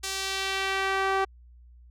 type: tone with band-pass filter sweep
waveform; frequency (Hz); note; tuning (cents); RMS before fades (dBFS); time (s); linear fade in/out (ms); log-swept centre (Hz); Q
sawtooth; 386.7; G4; -24; -28; 0.03-1.25; 10; 6400 to 1000; 0.96
effects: added 60 Hz sine -49 dBFS peak until 1.9 s